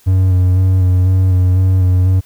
triangle tone with vibrato, 92.5 Hz, F#2, in tune, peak -6 dBFS, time 0.06-2.21 s, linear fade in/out 20 ms, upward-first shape square, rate 2 Hz, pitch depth 21 cents each way, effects white hiss -49 dBFS RMS until 2.25 s

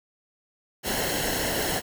pink noise with comb filter, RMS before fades -27 dBFS, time 0.83-1.82 s, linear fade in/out 50 ms, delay 0.83 ms, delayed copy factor -0.65, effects none

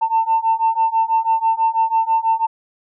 sine beating tone pair, 895 / 901.1 Hz, A5 / A5, +29 / +41 cents, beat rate 6.1 Hz, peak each -17 / -16 dBFS, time 0.01-2.47 s, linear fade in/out 20 ms, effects tanh soft clip ceiling -8 dBFS

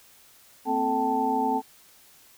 sine tone cluster, 229.8 / 261.8 / 436.5 / 770 / 879 Hz, A#3 / C4 / A4 / G5 / A5, -25 / +1 / -14 / -31 / -2 cents, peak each -35 / -28 / -31 / -28 / -26 dBFS, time 0.65-1.62 s, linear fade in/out 50 ms, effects white hiss -55 dBFS RMS until 2.37 s

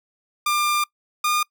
sawtooth tone pair in turn, 1196 / 1214.1 Hz, D6 / D#6, +31 / -43 cents, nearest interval unison, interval 26 cents, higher second, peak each -15 dBFS, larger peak neither, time 0.46-0.84 / 1.24-1.43 s, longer first, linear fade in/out 5 ms, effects noise-tail reverb RT60 0.1 s tail -24 dB re dry

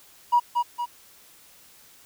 triangle tone with echo, 961 Hz, B5, 48 cents flat, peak -11 dBFS, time 0.32-0.4 s, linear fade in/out 20 ms, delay 230 ms, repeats 2, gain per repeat -6 dB, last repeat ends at 0.86 s, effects tanh soft clip ceiling -13 dBFS + white hiss -53 dBFS RMS until 2.05 s

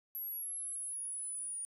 sine linear sweep, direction down, 11660 to 9480 Hz, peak -37 dBFS, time 0.15-1.65 s, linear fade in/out 0 ms, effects tanh soft clip ceiling -34 dBFS + 12-bit

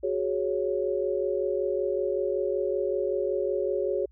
sine chord, F# suspended second, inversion none, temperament equal, 370 / 415.3 / 554.4 Hz, F#4 / G#4 / C#5, 0 / 0 / 0 cents, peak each -29 dBFS, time 0.03-4.06 s, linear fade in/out 10 ms, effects added 60 Hz sine -53 dBFS peak until 4.11 s

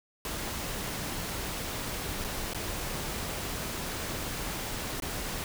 pink noise with dropouts, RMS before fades -35 dBFS, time 0.25-5.44 s, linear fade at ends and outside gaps 1 ms, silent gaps 2.242-2.246 / 2.535-2.546 / 5.001-5.022 s, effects none

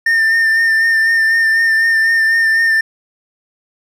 triangle tone with vibrato, 1805 Hz, A6, 44 cents sharp, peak -8 dBFS, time 0.06-2.81 s, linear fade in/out 5 ms, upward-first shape sine, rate 4 Hz, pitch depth 25 cents each way, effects none

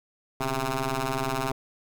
10% pulse ring-modulated tone, 131.1 Hz, C3, 4 cents sharp, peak -15 dBFS, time 0.4-1.52 s, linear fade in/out 5 ms, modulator 533 Hz, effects none

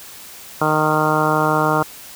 harmonic tone, 154.2 Hz, D#3, 15 cents flat, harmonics 1 / 2 / 3 / 4 / 5 / 6 / 7 / 8 / 9, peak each -23 / -23 / -23 / -23 / -23 / -23 / -23 / -23 / -23 dBFS, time 0.61-1.83 s, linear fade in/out 5 ms, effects white hiss -38 dBFS RMS until 2.15 s

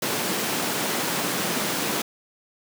pink high-pass noise, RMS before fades -26 dBFS, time 0.02-2.02 s, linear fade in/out 5 ms, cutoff 160 Hz, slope 24 dB/octave, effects none

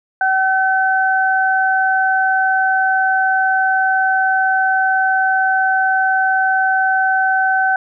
sine tone pair together, 761 / 1525.2 Hz, F#5 / G6, +48 / -48 cents, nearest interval octave, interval 1204 cents, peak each -15 dBFS, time 0.21-7.76 s, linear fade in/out 2 ms, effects none

